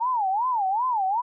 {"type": "tone with vibrato", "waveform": "sine", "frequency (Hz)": 880, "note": "A5", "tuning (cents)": 0, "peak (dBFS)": -21, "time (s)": [0, 1.22], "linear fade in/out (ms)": 20, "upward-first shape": "sine", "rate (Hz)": 2.6, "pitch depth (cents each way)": 270, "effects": []}